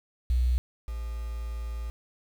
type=tone pair in turn; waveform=sine; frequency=61.74 / 57.42 Hz; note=B1 / A#1; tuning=0 / -25 cents; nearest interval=minor second; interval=125 cents; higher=first; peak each=-21 / -31 dBFS; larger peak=first; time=0.3-0.58 / 0.88-1.9 s; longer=second; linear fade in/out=0 ms; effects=8-bit